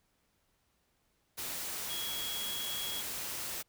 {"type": "tone in noise", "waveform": "sine", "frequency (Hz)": 3322, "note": "G#7", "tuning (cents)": 0, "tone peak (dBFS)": -38, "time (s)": [1.89, 3.02], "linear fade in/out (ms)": 20, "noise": "white", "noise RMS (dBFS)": -39, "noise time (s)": [1.37, 3.63], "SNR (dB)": -2, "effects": ["pink hiss -75 dBFS RMS until 3.68 s"]}